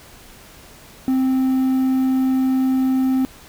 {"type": "tone with quantisation", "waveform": "triangle", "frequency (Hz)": 261.6, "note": "C4", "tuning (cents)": 0, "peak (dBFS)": -13, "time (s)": [1.08, 3.25], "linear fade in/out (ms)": 0, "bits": 7, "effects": ["pink hiss -44 dBFS RMS until 3.48 s"]}